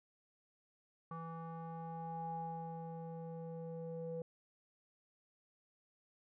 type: tone with low-pass filter sweep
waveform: square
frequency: 164.81 Hz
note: E3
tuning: in tune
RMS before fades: -45 dBFS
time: 1.11-4.22 s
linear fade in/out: 2 ms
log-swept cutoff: 1100 to 530 Hz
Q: 9.4
effects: none